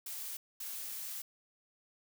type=noise bursts at uneven times; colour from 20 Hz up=blue; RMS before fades=-42 dBFS; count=2; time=0.06-0.37 / 0.6-1.22 s; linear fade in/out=5 ms; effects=none